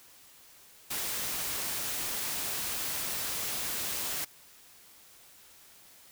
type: noise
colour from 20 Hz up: white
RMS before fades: -34 dBFS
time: 0.9-4.25 s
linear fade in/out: 10 ms
effects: white hiss -56 dBFS RMS until 6.11 s